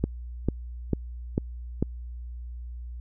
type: click train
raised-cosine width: 3 ms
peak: -10 dBFS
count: 5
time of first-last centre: 0.04-1.826 s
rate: 2.24 Hz
effects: added 60 Hz sine -35 dBFS peak until 3 s